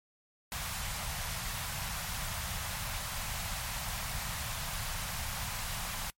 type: band-stop noise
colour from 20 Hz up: pink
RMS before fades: -37 dBFS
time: 0.52-6.1 s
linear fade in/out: 0 ms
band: 170 to 680 Hz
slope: 24 dB/octave
effects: noise-tail reverb RT60 0.1 s tail -25 dB re dry + MP3 64 kbps